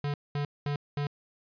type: tone bursts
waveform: square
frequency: 144.5 Hz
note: D3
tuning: 28 cents flat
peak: -29 dBFS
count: 4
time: 0.04-1.07 s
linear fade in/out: 2 ms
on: 100 ms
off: 210 ms
effects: resampled to 11025 Hz